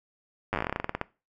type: slowing click train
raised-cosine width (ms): 0.5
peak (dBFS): -13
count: 18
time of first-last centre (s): 0.53-1.014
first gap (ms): 9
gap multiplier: 1.13
effects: noise-tail reverb RT60 0.3 s tail -20 dB re dry